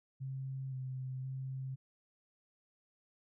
sine tone with pitch steps, 133.4 / 130.1 / 132.3 Hz, C3 / C3 / C3, +34 / -9 / +20 cents, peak -38 dBFS, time 0.2-1.76 s, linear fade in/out 20 ms, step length 520 ms, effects none

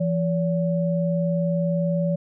sine tone pair together, 169.5 / 570.9 Hz, E3 / D5, +49 / -49 cents, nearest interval octave + major sixth, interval 2102 cents, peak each -21 / -25 dBFS, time 0-2.16 s, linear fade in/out 10 ms, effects none

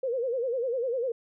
sine tone with vibrato, 496.3 Hz, B4, 8 cents sharp, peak -26 dBFS, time 0.03-1.12 s, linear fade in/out 5 ms, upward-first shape sine, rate 10 Hz, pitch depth 140 cents each way, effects none

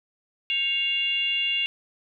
sine tone with frequency modulation, 2794 Hz, F7, in tune, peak -22 dBFS, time 0.5-1.66 s, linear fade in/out 0 ms, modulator 607 Hz, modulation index 0.63, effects none

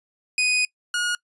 sawtooth tone pair in turn, 2489 / 1442 Hz, D#7 / F#6, 0 / -45 cents, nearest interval major sixth, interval 945 cents, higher first, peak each -15 / -18 dBFS, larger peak first, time 0.38-0.65 / 0.94-1.15 s, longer first, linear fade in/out 2 ms, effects noise-tail reverb RT60 0.1 s tail -24 dB re dry + resampled to 24000 Hz

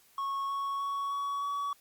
triangle tone with pitch steps, 1100 / 1108.3 / 1116.6 / 1125.1 / 1133.5 Hz, C#6 / C#6 / C#6 / C#6 / C#6, -14 / -1 / +12 / +25 / +38 cents, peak -29 dBFS, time 0.18-1.73 s, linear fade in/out 2 ms, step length 310 ms, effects white hiss -63 dBFS RMS until 1.8 s + Opus 48 kbps

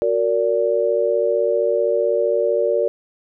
sine chord, Gb augmented, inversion none, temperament just, 370 / 462.5 / 578.1 Hz, Gb4 / Bb4 / D5, 0 / -14 / -27 cents, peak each -23 / -19 / -19 dBFS, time 0.02-2.88 s, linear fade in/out 0 ms, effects none

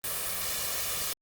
white noise with comb filter, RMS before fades -32 dBFS, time 0.04-1.13 s, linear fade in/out 0 ms, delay 1.7 ms, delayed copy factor +0.55, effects Opus 32 kbps

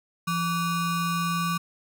square ring-modulated tone, 661 Hz, E5, 5 cents sharp, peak -22 dBFS, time 0.27-1.58 s, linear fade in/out 10 ms, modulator 490 Hz, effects none

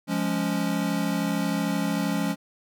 square chord, Db major, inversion first, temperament equal, 174.61 / 207.7 / 277.2 Hz, F3 / Ab3 / Db4, 0 / 0 / 0 cents, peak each -29 dBFS, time 0.07-2.36 s, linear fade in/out 50 ms, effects none

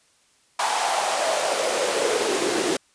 pink noise with high-pass filter sweep, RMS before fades -23 dBFS, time 0.59-2.77 s, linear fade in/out 5 ms, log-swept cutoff 870 to 330 Hz, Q 4.4, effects white hiss -61 dBFS RMS until 2.94 s + resampled to 22050 Hz

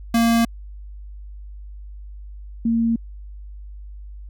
square / sine tone pair in turn, 231.2 / 229.5 Hz, A#3 / A#3, -14 / -27 cents, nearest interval unison, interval 13 cents, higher first, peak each -15 / -16 dBFS, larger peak first, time 0.14-0.45 / 2.65-2.96 s, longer neither, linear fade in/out 5 ms, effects added 50 Hz sine -34 dBFS peak until 4.29 s

